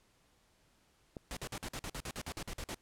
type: click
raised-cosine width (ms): 2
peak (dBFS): -29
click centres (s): 1.168
type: noise bursts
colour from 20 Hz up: pink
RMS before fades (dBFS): -41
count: 14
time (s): 1.31-2.745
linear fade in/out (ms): 0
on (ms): 57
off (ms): 49
effects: pink hiss -70 dBFS RMS until 2.81 s + low-pass 11000 Hz 12 dB/octave